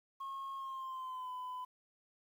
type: tone with pitch glide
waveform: sine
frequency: 1084 to 1005.6 Hz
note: C#6 to B5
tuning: -39 to +31 cents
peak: -38 dBFS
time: 0.2-1.65 s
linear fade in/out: 10 ms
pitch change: -130 cents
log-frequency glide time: 0.56-1.31 s
effects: tanh soft clip ceiling -39 dBFS + 11-bit